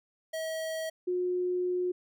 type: tone pair in turn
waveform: square / sine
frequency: 641 / 360.7 Hz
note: E5 / F#4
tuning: -49 / -44 cents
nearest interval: minor seventh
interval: 995 cents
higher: first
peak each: -33 / -27 dBFS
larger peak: second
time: 0.33-0.9 / 1.07-1.92 s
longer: second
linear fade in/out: 10 ms
effects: none